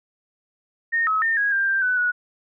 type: tone with pitch steps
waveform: sine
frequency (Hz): 1841 / 1284 / 1815 / 1650 / 1589 / 1579 / 1498 / 1464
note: A#6 / E6 / A#6 / G#6 / G6 / G6 / F#6 / F#6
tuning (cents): -22 / -46 / -47 / -12 / +23 / +12 / +21 / -19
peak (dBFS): -18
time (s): 0.92-2.12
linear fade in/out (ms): 20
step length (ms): 150
effects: none